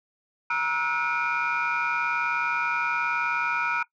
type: tone cluster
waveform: sine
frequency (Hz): 946 / 1308 / 1447 / 2226 / 2411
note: A#5 / E6 / F#6 / C#7 / D7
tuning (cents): +25 / -14 / -39 / +7 / +45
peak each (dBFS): -28 / -28 / -27 / -36 / -28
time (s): 0.5-3.83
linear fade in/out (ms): 5
effects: noise-tail reverb RT60 0.1 s tail -20 dB re dry + tanh soft clip ceiling -17 dBFS